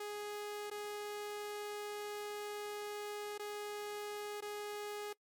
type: tone with dropouts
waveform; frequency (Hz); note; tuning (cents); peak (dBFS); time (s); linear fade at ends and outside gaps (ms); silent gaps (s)
sawtooth; 415.3; G#4; 0; -37; 0-5.13; 5; 0.701-0.712 / 3.379-3.394 / 4.407-4.422
effects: noise-tail reverb RT60 0.1 s tail -22 dB re dry + MP3 96 kbps